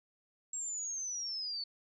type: linear sweep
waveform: sine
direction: down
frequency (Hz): 7620 to 4428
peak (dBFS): -36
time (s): 0.53-1.64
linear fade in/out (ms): 5
effects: none